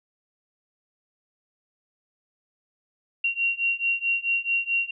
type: beating tone pair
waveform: sine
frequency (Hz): 2750 / 2754.6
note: F7 / F7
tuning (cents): -27 / -24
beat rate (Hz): 4.6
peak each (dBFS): -26 / -25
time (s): 3.24-4.91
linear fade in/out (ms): 5
effects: none